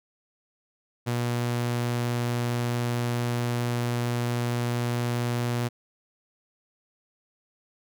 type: tone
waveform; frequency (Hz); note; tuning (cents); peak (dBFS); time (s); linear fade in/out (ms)
sawtooth; 120.3; B2; -45; -21; 1.06-5.69; 20
effects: none